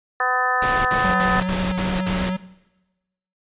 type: harmonic tone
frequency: 252.4 Hz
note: B3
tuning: 38 cents sharp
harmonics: 2 / 3 / 4 / 5 / 6 / 7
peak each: -30 / -25 / -27 / -23 / -31 / -23 dBFS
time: 0.2-1.4 s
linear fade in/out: 2 ms
type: noise bursts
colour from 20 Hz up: pink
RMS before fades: -26 dBFS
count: 6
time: 0.62-2.295 s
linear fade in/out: 0 ms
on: 230 ms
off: 59 ms
type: tone with vibrato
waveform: square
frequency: 185 Hz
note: F#3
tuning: in tune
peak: -22 dBFS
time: 1.04-2.37 s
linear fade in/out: 10 ms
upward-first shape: sine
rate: 9.4 Hz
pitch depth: 22 cents each way
effects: noise-tail reverb RT60 1.0 s tail -18 dB re dry + resampled to 8000 Hz